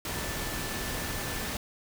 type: tone in noise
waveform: sine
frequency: 1760 Hz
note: A6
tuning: in tune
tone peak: -43 dBFS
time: 0.11-1.51 s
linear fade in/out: 2 ms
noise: pink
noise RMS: -34 dBFS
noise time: 0.05-1.57 s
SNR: -12 dB
effects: none